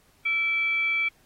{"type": "tone with frequency modulation", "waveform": "sine", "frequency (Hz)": 2319, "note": "D7", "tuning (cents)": -22, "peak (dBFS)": -22, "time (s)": [0.25, 1.09], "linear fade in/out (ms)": 10, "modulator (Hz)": 986, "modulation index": 0.3, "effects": ["pink hiss -62 dBFS RMS until 1.25 s", "AAC 48 kbps"]}